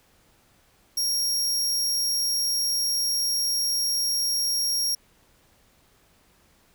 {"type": "tone", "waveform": "sawtooth", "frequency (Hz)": 5588, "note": "F8", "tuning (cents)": 0, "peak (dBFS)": -20, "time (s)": [0.97, 4.95], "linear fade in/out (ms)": 5, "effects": ["pink hiss -61 dBFS RMS until 6.74 s"]}